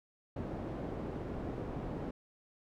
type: low-pass noise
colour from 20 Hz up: white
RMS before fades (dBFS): -40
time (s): 0.36-2.11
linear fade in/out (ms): 5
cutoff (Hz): 400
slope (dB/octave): 12
effects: none

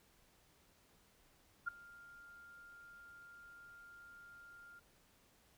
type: tone with ADSR envelope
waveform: sine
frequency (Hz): 1401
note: F6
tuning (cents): +5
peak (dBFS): -33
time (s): 1.66-4.8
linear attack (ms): 22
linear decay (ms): 7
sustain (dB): -22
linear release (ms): 17
effects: pink hiss -70 dBFS RMS until 5.57 s

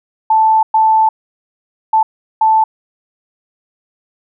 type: tone bursts at uneven times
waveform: sine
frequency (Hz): 879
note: A5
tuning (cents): -2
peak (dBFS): -7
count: 4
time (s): 0.3-0.63 / 0.74-1.09 / 1.93-2.03 / 2.41-2.64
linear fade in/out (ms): 5
effects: none

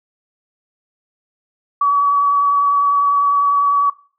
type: tone with vibrato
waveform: sine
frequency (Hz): 1138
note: C#6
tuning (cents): +45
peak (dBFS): -11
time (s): 1.81-3.9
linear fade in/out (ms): 5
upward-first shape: sine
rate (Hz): 10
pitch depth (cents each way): 14
effects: noise-tail reverb RT60 0.4 s tail -18 dB re dry

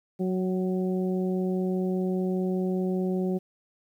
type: harmonic tone with a mistuned harmonic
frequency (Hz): 185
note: F#3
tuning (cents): 0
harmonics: 1 / 2 / 3 / 4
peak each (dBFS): -26 / -29 / -38 / -42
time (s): 0.19-3.39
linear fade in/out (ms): 20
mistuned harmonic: 4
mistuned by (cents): +20
effects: 10-bit

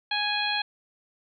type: harmonic tone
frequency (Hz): 830.6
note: G#5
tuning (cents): 0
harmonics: 1 / 2 / 3 / 4 / 5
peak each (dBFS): -31 / -31 / -31 / -31 / -31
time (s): 0.11-0.62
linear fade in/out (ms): 5
effects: none

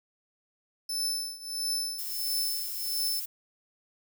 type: tone with tremolo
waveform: sawtooth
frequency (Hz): 5274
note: E8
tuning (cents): 0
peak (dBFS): -24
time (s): 0.89-3.2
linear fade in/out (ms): 5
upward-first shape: triangle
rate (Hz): 1.5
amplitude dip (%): 90
type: noise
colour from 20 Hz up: violet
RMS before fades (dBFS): -36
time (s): 1.98-3.26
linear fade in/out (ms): 10
effects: none

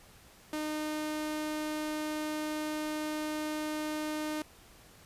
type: tone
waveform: sawtooth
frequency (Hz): 305.9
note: D#4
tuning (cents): -29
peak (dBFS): -29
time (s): 0.53-4.42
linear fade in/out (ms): 2
effects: pink hiss -57 dBFS RMS until 5.05 s + resampled to 32000 Hz

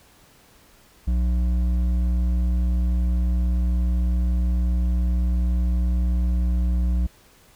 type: tone with hard clipping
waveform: triangle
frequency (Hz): 60.6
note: B1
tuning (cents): -32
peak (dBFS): -20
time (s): 1.07-7.07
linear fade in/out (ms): 10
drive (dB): 11
effects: pink hiss -54 dBFS RMS until 7.55 s

